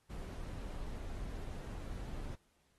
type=noise; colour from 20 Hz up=brown; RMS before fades=-43 dBFS; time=0.09-2.36 s; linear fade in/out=20 ms; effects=pink hiss -75 dBFS RMS until 2.78 s + AAC 32 kbps